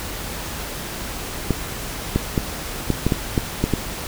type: clicks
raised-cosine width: 3 ms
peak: -4 dBFS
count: 9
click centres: 1.507 / 2.16 / 2.378 / 2.903 / 3.066 / 3.122 / 3.378 / 3.64 / 3.737 s
effects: added 50 Hz sine -38 dBFS peak until 4.07 s + pink hiss -30 dBFS RMS until 4.07 s